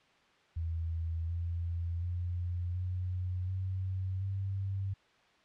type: tone with pitch steps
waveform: sine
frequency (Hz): 82.41 / 85.17 / 88.02 / 90.97 / 94.01 / 97.16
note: E2 / F2 / F2 / F#2 / F#2 / G2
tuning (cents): 0 / -43 / +14 / -29 / +28 / -15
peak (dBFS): -32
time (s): 0.56-4.94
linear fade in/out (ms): 10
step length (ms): 730
effects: white hiss -65 dBFS RMS until 5.44 s + low-pass 3000 Hz 12 dB/octave